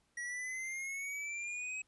square exponential sweep, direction up, 1912 to 2557 Hz, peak -39 dBFS, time 0.17-1.82 s, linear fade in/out 5 ms, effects pink hiss -75 dBFS RMS until 1.87 s + resampled to 24000 Hz

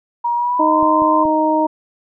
sine tone with pitch glide, 950 to 1030 Hz, A#5 to C6, +33 to -28 cents, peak -15 dBFS, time 0.24-1.24 s, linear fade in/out 10 ms, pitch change +139 cents, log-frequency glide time 0.35-0.8 s
harmonic tone, 311.1 Hz, D#4, in tune, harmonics 1 / 2 / 3, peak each -17 / -18 / -16 dBFS, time 0.59-1.67 s, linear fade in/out 10 ms
clicks, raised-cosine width 3 ms, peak -20 dBFS, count 3, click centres 0.828 / 1.021 / 1.254 s
effects none

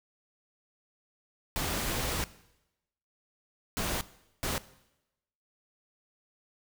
pink noise bursts at uneven times, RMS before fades -32 dBFS, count 3, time 1.56-2.24 / 3.77-4.01 / 4.43-4.58 s, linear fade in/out 0 ms, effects noise-tail reverb RT60 0.9 s tail -18 dB re dry

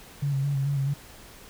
sine tone with vibrato, 139.2 Hz, C#3, 8 cents sharp, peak -23 dBFS, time 0.22-0.94 s, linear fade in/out 10 ms, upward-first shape square, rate 4.6 Hz, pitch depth 35 cents each way, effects pink hiss -48 dBFS RMS until 1.49 s

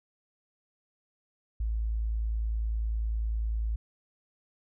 sine tone, 55 Hz, A1, in tune, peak -27 dBFS, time 1.6-3.76 s, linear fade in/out 5 ms, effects none

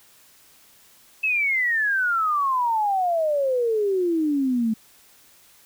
sine exponential sweep, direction down, 2637 to 216.2 Hz, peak -19 dBFS, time 1.23-4.74 s, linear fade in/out 10 ms, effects white hiss -54 dBFS RMS until 5.65 s

